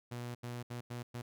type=tone bursts at uneven times; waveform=sawtooth; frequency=120.9 Hz; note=B2; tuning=36 cents flat; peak=-36 dBFS; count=5; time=0.11-0.35 / 0.43-0.63 / 0.7-0.81 / 0.9-1.03 / 1.14-1.22 s; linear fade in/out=10 ms; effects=none